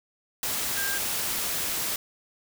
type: tone in noise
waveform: sine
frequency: 1599 Hz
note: G6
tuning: 34 cents sharp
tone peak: -30 dBFS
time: 0.77-0.98 s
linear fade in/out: 2 ms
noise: white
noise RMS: -29 dBFS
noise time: 0.43-1.96 s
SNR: -4 dB
effects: none